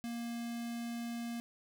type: tone with notch filter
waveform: square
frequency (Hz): 234.8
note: A#3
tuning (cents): +13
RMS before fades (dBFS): -40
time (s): 0.04-1.4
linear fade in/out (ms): 0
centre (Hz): 990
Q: 1.4
effects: none